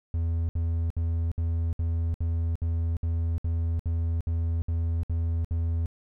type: tone bursts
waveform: triangle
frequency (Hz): 83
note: E2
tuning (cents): +12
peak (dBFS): -22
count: 14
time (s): 0.14-5.859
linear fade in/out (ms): 0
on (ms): 350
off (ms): 63
effects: none